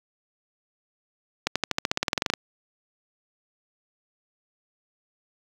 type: accelerating click train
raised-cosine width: 0.2 ms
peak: -5 dBFS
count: 16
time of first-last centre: 1.47-2.337 s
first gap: 86 ms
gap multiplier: 0.94
effects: high-pass 100 Hz 12 dB/octave + 7-bit